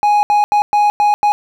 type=tone bursts at uneven times; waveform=triangle; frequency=830.6 Hz; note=G#5; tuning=in tune; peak=-7 dBFS; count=6; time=0.03-0.23 / 0.3-0.44 / 0.52-0.62 / 0.73-0.9 / 1-1.14 / 1.23-1.32 s; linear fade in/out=0 ms; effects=none